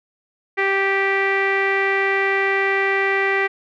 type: tone with low-pass filter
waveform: sawtooth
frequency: 391.1 Hz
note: G4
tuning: 4 cents flat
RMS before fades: -19 dBFS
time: 0.57-3.48 s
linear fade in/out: 20 ms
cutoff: 2100 Hz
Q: 8.6
effects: none